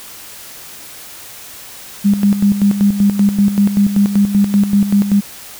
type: tone with tremolo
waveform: sine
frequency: 201.7 Hz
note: G3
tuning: 50 cents sharp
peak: -7 dBFS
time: 2.04-5.21 s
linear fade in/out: 20 ms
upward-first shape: square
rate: 5.2 Hz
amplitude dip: 65%
effects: white hiss -34 dBFS RMS until 5.59 s